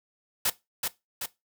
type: noise with echo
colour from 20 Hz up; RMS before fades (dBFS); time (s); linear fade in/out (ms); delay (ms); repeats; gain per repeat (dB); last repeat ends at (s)
white; -25; 0.45-0.5; 5; 380; 2; -4; 1.26
effects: noise-tail reverb RT60 0.2 s tail -18 dB re dry